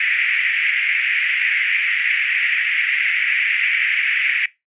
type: band-pass noise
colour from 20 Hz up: pink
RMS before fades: -19 dBFS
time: 0-4.46 s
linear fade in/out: 5 ms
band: 1900 to 2500 Hz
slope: 48 dB/octave
effects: noise-tail reverb RT60 0.2 s tail -19 dB re dry + resampled to 8000 Hz